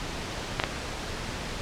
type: clicks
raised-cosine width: 0.3 ms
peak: -7 dBFS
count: 2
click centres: 0.599 / 0.638 s
effects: pink hiss -34 dBFS RMS until 1.61 s + low-pass 6000 Hz 12 dB/octave